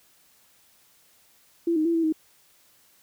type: tone with pitch steps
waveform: sine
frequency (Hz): 337.2 / 311.4 / 335.9 / 329.1 / 315.1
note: E4 / D#4 / E4 / E4 / D#4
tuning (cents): +39 / +2 / +33 / -3 / +22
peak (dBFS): -20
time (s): 1.67-2.125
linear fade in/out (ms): 5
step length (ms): 91
effects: white hiss -60 dBFS RMS until 3.02 s